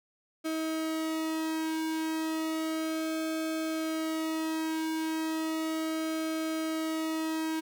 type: tone with flanger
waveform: sawtooth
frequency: 318.7 Hz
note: D#4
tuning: 42 cents sharp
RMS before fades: -32 dBFS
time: 0.44-7.61 s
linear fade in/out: 20 ms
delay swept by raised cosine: 1.1 to 2.1 ms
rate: 0.17 Hz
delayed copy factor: -0.85
effects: none